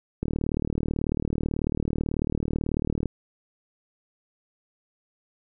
click train, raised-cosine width 3 ms, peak -13 dBFS, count 109, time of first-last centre 0.23-3.057 s, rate 38.2 Hz, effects none

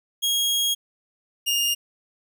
sawtooth tone pair in turn, 3280 / 2829 Hz, G#7 / F7, -22 / +22 cents, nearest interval minor third, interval 256 cents, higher first, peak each -17 dBFS, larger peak neither, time 0.22-0.75 / 1.46-1.75 s, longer first, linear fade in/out 20 ms, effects none

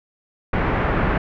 pink low-pass noise, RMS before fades -20 dBFS, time 0.53-1.18 s, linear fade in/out 5 ms, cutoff 2100 Hz, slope 24 dB/octave, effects none

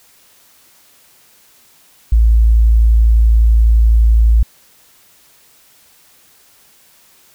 sine tone, 55.9 Hz, A1, 28 cents sharp, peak -6 dBFS, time 2.12-4.43 s, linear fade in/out 5 ms, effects white hiss -49 dBFS RMS until 7.34 s

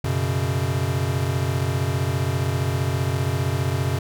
square chord, F# suspended fourth, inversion none, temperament equal, 92.5 / 123.47 / 138.59 Hz, F#2 / B2 / C#3, 0 / 0 / 0 cents, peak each -26 dBFS, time 0.04-3.99 s, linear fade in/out 5 ms, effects none

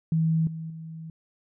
sine tone with level steps, 161.4 Hz, E3, 36 cents flat, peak -20 / -32 / -36 dBFS, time 0.12-1.1 s, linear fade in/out 2 ms, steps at 0.47 / 0.7 s, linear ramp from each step 2 ms, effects none

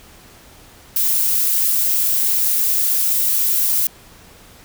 violet noise, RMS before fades -17 dBFS, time 0.96-3.87 s, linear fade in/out 2 ms, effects pink hiss -45 dBFS RMS until 4.64 s

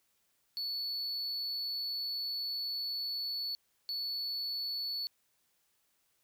triangle tone bursts at uneven times, 4436 Hz, C#8, in tune, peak -33 dBFS, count 2, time 0.57-3.55 / 3.89-5.07 s, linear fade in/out 0 ms, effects white hiss -75 dBFS RMS until 6.23 s

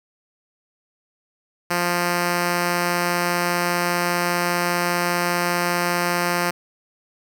5% pulse tone, 175 Hz, F3, 4 cents sharp, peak -8 dBFS, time 1.7-6.51 s, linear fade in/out 10 ms, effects none

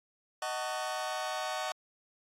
sawtooth chord, D# half-diminished seventh, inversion none, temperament just, 622.3 / 746.7 / 896 / 1120.1 Hz, D#5 / F#5 / A5 / C#6, 0 / +16 / +31 / +18 cents, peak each -34 / -33 / -38 / -36 dBFS, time 0.42-1.72 s, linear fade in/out 2 ms, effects low-pass 10000 Hz 12 dB/octave + AAC 64 kbps

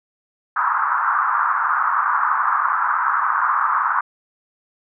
white band-pass noise, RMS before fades -19 dBFS, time 0.56-4.01 s, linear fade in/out 5 ms, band 970 to 1400 Hz, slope 48 dB/octave, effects none

